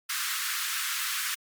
pink high-pass noise, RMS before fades -31 dBFS, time 0.09-1.35 s, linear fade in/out 10 ms, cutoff 1200 Hz, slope 48 dB/octave, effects Opus 48 kbps

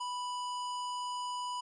square tone, 987.8 Hz, B5, in tune, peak -36 dBFS, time 0-1.61 s, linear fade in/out 10 ms, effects resampled to 22050 Hz

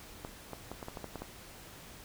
clicks, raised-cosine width 1 ms, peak -26 dBFS, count 9, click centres 0.249 / 0.533 / 0.716 / 0.828 / 0.884 / 0.972 / 1.043 / 1.157 / 1.22 s, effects pink hiss -51 dBFS RMS until 2.04 s

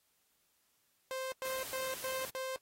sawtooth tone bursts, 523.3 Hz, C5, in tune, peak -33 dBFS, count 5, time 1.11-2.56 s, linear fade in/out 0 ms, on 210 ms, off 100 ms
white noise, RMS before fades -45 dBFS, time 1.45-2.3 s, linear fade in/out 2 ms
effects white hiss -75 dBFS RMS until 2.61 s + AAC 48 kbps

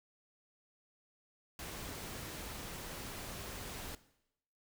pink noise, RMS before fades -45 dBFS, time 1.59-3.95 s, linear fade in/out 2 ms, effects noise-tail reverb RT60 0.8 s tail -17 dB re dry

